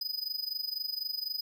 square tone with amplitude modulation, 4986 Hz, D#8, 3 cents sharp, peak -30 dBFS, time 0.01-1.41 s, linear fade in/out 5 ms, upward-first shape sine, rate 24 Hz, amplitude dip 85%, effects none

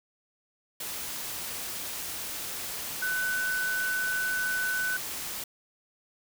sine tone in noise, 1500 Hz, F#6, 23 cents sharp, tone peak -27 dBFS, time 3.02-4.97 s, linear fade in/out 5 ms, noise white, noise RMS -36 dBFS, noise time 0.8-5.44 s, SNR +6 dB, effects none

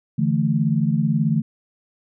sine chord, D suspended second, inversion none, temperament just, 146.83 / 165.19 / 220.2 Hz, D3 / E3 / A3, 0 / +4 / +2 cents, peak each -21 dBFS, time 0.18-1.42 s, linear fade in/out 10 ms, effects none

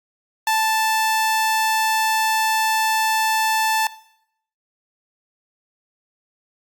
sawtooth tone, 880 Hz, A5, in tune, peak -13 dBFS, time 0.47-3.87 s, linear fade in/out 2 ms, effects noise-tail reverb RT60 0.7 s tail -18 dB re dry + Opus 48 kbps

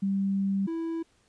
sine / triangle tone pair in turn, 195.8 / 329.3 Hz, G3 / E4, -2 / -2 cents, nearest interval major sixth, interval 900 cents, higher second, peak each -24 / -27 dBFS, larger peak first, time 0.02-0.67 / 0.67-1.03 s, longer first, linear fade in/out 10 ms, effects pink hiss -66 dBFS RMS until 1.28 s + resampled to 22050 Hz

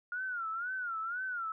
sine tone with vibrato, 1415 Hz, F6, 22 cents sharp, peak -34 dBFS, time 0.12-1.52 s, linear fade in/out 2 ms, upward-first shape sine, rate 2 Hz, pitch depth 140 cents each way, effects none

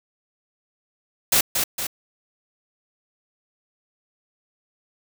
white noise with echo, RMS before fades -17 dBFS, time 1.32-1.41 s, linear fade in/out 5 ms, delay 230 ms, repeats 2, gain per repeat -5 dB, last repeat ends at 1.87 s, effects none

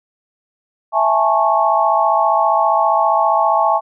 sine chord, A major seventh, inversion second, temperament just, 660 / 825 / 880 / 1100 Hz, E5 / G#5 / A5 / C#6, +2 / -12 / 0 / -14 cents, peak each -17 dBFS, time 0.92-3.81 s, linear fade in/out 50 ms, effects none

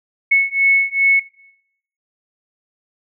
sine beating tone pair, 2200 / 2202.5 Hz, C#7 / C#7, -14 / -12 cents, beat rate 2.5 Hz, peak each -15 / -14 dBFS, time 0.31-1.2 s, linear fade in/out 10 ms, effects noise-tail reverb RT60 0.8 s tail -22 dB re dry

